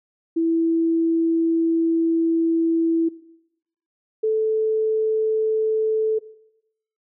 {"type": "tone pair in turn", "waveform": "sine", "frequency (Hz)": [329.6, 437.6], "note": ["E4", "A4"], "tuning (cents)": [0, -9], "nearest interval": "perfect fourth", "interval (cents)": 491, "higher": "second", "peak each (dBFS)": -17, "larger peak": "neither", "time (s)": [[0.36, 3.09], [4.23, 6.19]], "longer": "first", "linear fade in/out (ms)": 10, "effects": ["noise-tail reverb RT60 0.8 s tail -18 dB re dry"]}